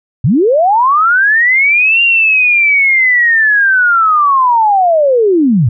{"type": "linear two-way sweep", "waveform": "sine", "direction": "up then down", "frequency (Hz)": [100.6, 2794, 100.6], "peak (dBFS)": -6, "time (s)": [0.24, 5.69], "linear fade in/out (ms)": 5, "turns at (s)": 2.02, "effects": []}